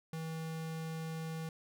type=tone; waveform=square; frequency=161.2 Hz; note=E3; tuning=38 cents flat; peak=-39 dBFS; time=0.13-1.49 s; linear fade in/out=2 ms; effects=none